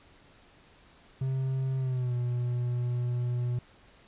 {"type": "tone with pitch glide", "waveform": "triangle", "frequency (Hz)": [132.4, 122.11], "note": ["C3", "B2"], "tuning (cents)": [21, -19], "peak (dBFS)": -25, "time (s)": [1.21, 3.59], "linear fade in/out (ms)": 5, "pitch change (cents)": -140, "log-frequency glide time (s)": [1.78, 2.14], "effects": ["pink hiss -58 dBFS RMS until 4.07 s", "resampled to 8000 Hz"]}